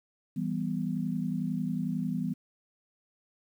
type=chord; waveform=sine; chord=E minor; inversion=none; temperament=equal; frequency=164.81 / 196 / 246.9 Hz; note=E3 / G3 / B3; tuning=0 / 0 / 0 cents; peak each=-33 dBFS; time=0.36-2.34 s; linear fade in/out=10 ms; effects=10-bit